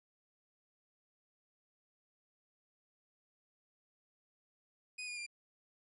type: tone with pitch steps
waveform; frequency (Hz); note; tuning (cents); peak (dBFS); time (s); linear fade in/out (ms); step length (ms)
sawtooth; 2489 / 2439 / 2390; D#7 / D#7 / D7; 0 / -35 / +30; -38; 4.98-5.265; 10; 95
effects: resampled to 24000 Hz